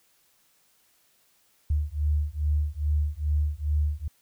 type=beating tone pair; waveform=sine; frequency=73.5 / 75.9 Hz; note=D2 / D#2; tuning=+2 / -42 cents; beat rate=2.4 Hz; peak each=-26 dBFS; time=1.7-4.08 s; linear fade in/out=5 ms; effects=white hiss -65 dBFS RMS until 4.21 s